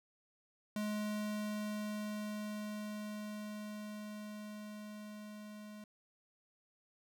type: tone with level ramp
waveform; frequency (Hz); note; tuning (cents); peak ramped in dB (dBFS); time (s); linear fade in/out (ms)
square; 210.6; G#3; +24; -36 to -49; 0.76-5.84; 2
effects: none